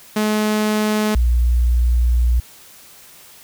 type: tone pair in turn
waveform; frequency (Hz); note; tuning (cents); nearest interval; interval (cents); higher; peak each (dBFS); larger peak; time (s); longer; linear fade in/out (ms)
sawtooth / sine; 213.3 / 59.86; G#3 / A#1; +46 / +47; octave + minor seventh; 2199; first; -12; neither; 0.16-1.15 / 1.15-2.4; second; 5
effects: white hiss -44 dBFS RMS until 3.43 s